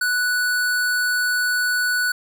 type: tone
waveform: square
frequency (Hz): 1480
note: F#6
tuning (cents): 0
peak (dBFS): -19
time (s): 0.01-2.12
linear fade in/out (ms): 5
effects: none